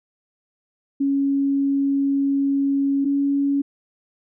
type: tone pair in turn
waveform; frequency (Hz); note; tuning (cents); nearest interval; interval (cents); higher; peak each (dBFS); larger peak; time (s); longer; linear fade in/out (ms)
sine; 277.2 / 280.3; C#4 / C#4; 0 / +19; unison; 19; second; -17 / -17; neither; 1-3.05 / 3.05-3.62; first; 10
effects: none